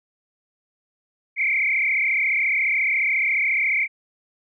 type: tone with frequency modulation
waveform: sine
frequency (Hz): 2214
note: C#7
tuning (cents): -3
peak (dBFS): -18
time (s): 1.36-3.88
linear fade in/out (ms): 50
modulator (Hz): 34.3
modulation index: 4
effects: none